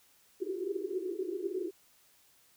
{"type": "band-pass noise", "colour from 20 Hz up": "white", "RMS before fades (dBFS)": -36, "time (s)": [0.4, 1.71], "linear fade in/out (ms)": 20, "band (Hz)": [340, 400], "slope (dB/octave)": 96, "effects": ["white hiss -65 dBFS RMS until 2.56 s"]}